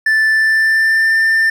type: tone with pitch glide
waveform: triangle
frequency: 1760 to 1790.8 Hz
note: A6 to A6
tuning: 0 to +30 cents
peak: -8 dBFS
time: 0.06-1.5 s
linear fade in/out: 5 ms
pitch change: +30 cents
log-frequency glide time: 0.29-1.14 s
effects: none